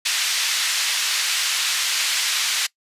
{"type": "band-pass noise", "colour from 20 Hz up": "white", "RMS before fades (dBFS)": -22, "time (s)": [0.05, 2.67], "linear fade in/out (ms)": 10, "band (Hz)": [1800, 5500], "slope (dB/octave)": 12, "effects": ["noise-tail reverb RT60 0.1 s tail -22 dB re dry", "resampled to 32000 Hz"]}